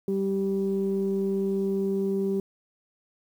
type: tone pair together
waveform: sine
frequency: 194.88 / 390 Hz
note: G3 / G4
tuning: -10 / -9 cents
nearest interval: octave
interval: 1201 cents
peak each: -26 / -25 dBFS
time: 0.08-2.4 s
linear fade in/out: 2 ms
effects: tanh soft clip ceiling -17 dBFS + 9-bit